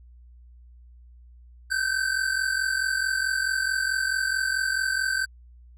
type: tone pair together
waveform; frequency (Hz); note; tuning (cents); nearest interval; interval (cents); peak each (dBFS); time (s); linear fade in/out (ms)
square; 1523.4 / 1568; G6 / G6; -50 / 0; unison; 50; -27; 1.7-5.26; 20
effects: added 60 Hz sine -47 dBFS peak until 5.77 s + low-pass 12000 Hz 12 dB/octave